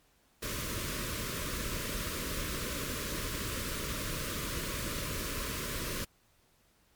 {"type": "band-stop noise", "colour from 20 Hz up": "pink", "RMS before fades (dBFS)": -36, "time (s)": [0.42, 6.05], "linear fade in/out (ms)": 10, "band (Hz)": [630, 980], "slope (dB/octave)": 96, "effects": ["pink hiss -68 dBFS RMS until 6.95 s", "MP3 96 kbps"]}